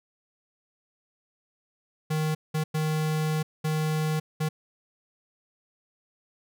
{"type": "tone bursts at uneven times", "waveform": "square", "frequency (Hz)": 155.5, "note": "D#3", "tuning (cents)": -1, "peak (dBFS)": -25, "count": 5, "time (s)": [[2.1, 2.35], [2.54, 2.64], [2.74, 3.43], [3.64, 4.2], [4.4, 4.49]], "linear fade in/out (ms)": 10, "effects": []}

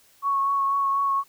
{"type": "tone with vibrato", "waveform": "sine", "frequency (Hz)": 1106, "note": "C#6", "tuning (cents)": -4, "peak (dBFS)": -20, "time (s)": [0.22, 1.24], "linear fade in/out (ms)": 50, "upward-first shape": "triangle", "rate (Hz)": 4.1, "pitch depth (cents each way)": 20, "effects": ["white hiss -58 dBFS RMS until 1.28 s"]}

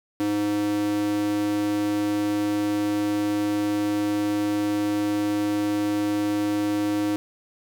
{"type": "tone with high-pass filter", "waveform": "square", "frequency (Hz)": 103.5, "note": "G#2", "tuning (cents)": -5, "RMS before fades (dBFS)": -24, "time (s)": [0.2, 7.16], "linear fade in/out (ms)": 0, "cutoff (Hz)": 270, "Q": 5, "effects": []}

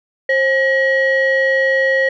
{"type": "tone pair together", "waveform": "sine", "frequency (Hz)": [532, 1904.1], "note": ["C5", "A#6"], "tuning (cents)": [29, 36], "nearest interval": "octave + minor seventh", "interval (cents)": 2207, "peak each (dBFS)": -13, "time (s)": [0.29, 2.09], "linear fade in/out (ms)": 5, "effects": ["tanh soft clip ceiling -8 dBFS"]}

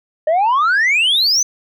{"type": "exponential sweep", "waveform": "sine", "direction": "up", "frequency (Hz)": [600, 6272], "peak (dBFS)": -9, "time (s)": [0.27, 1.43], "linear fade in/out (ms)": 5, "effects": ["tanh soft clip ceiling -10 dBFS"]}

